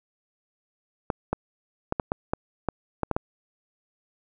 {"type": "clicks", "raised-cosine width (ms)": 1, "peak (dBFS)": -10, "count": 10, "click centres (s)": [1.102, 1.33, 1.924, 1.998, 2.119, 2.335, 2.687, 3.033, 3.113, 3.165], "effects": []}